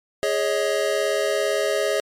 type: chord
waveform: square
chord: Ab suspended fourth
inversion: none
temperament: equal with one note detuned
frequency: 415.3 / 554.4 / 632 Hz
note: Ab4 / Db5 / Eb5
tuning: 0 / 0 / +27 cents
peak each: -25 dBFS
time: 0.23-2 s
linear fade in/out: 0 ms
effects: low-pass 11000 Hz 12 dB/octave + MP3 96 kbps